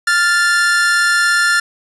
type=tone pair together; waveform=45% pulse; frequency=1396.9 / 1755.4 Hz; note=F6 / A6; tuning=0 / -5 cents; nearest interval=major third; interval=395 cents; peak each=-14 dBFS; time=0.07-1.6 s; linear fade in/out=5 ms; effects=resampled to 24000 Hz + 8-bit

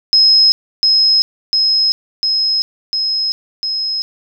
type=tone with echo; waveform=sine; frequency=5130 Hz; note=E8; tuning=48 cents flat; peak=-6 dBFS; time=0.13-0.52 s; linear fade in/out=0 ms; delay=700 ms; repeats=5; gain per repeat=-2 dB; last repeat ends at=4.02 s; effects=none

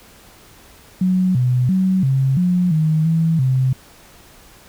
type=tone with pitch steps; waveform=sine; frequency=184.7 / 125.4 / 187.9 / 133.9 / 179.4 / 156.6 / 163.1 / 130.4 Hz; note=F#3 / B2 / F#3 / C3 / F3 / D#3 / E3 / C3; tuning=-3 / +27 / +27 / +40 / +47 / +11 / -18 / -5 cents; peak=-13 dBFS; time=1.01-3.73 s; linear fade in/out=5 ms; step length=340 ms; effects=pink hiss -46 dBFS RMS until 4.68 s

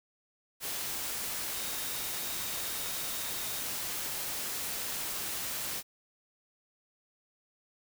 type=tone in noise; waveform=sine; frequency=3729 Hz; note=A#7; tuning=in tune; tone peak=-47 dBFS; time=1.51-3.63 s; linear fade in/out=50 ms; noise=white; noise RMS=-36 dBFS; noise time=0.6-5.83 s; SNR=-14 dB; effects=none

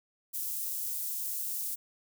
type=high-pass noise; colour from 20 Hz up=white; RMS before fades=-35 dBFS; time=0.33-1.76 s; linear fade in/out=20 ms; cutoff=9600 Hz; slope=12 dB/octave; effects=none

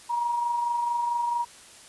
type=tone with amplitude modulation; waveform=sine; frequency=951 Hz; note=A#5; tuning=34 cents sharp; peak=-22 dBFS; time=0.09-1.45 s; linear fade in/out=20 ms; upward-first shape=sine; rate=24.5 Hz; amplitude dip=40%; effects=white hiss -49 dBFS RMS until 1.88 s + resampled to 24000 Hz

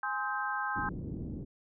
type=chord; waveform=sine; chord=Ab major seventh; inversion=none; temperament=equal with one note detuned; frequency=830.6 / 1046.5 / 1275.8 / 1568 Hz; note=Ab5 / C6 / Eb6 / G6; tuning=0 / 0 / +43 / 0 cents; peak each=-37 / -37 / -38 / -35 dBFS; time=0.03-0.89 s; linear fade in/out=2 ms
type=low-pass noise; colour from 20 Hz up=white; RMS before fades=-39 dBFS; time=0.75-1.45 s; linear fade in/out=20 ms; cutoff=300 Hz; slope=24 dB/octave
effects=none

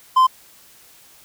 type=tone; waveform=triangle; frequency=1035 Hz; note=C6; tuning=19 cents flat; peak=-8 dBFS; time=0.16-0.27 s; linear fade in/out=10 ms; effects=white hiss -49 dBFS RMS until 1.24 s

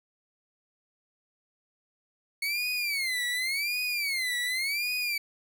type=tone with vibrato; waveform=30% pulse; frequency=2200 Hz; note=C#7; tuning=14 cents flat; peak=-25 dBFS; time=2.42-5.18 s; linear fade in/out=5 ms; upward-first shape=sine; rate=0.89 Hz; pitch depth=210 cents each way; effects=none

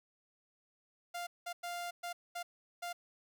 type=tone bursts at uneven times; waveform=sawtooth; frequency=698.5 Hz; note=F5; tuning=in tune; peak=-35 dBFS; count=6; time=1.14-1.27 / 1.46-1.53 / 1.63-1.91 / 2.03-2.13 / 2.35-2.43 / 2.82-2.93 s; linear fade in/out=10 ms; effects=none

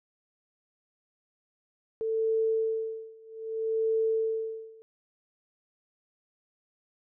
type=tone with tremolo; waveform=sine; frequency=444.9 Hz; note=A4; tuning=19 cents sharp; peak=-23 dBFS; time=2.01-4.82 s; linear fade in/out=0 ms; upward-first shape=sine; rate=0.63 Hz; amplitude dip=95%; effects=none

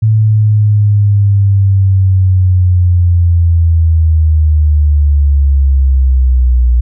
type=linear sweep; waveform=sine; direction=down; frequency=110 to 59.8 Hz; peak=-5 dBFS; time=0.02-6.81 s; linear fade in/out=10 ms; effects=none

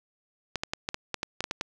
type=clicks; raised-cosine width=0.2 ms; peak=-12 dBFS; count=11; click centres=0.557 / 0.635 / 0.735 / 0.889 / 0.944 / 1.143 / 1.231 / 1.406 / 1.441 / 1.511 / 1.611 s; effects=none

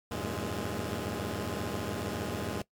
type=tone cluster; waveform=10% pulse; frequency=79.1 / 93.8 / 101 / 115.7 / 208.1 Hz; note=D#2 / F#2 / G#2 / A#2 / G#3; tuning=+29 / +24 / -48 / -13 / +4 cents; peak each=-31 dBFS; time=0.11-2.62 s; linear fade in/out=5 ms; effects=noise-tail reverb RT60 0.1 s tail -20 dB re dry + MP3 96 kbps

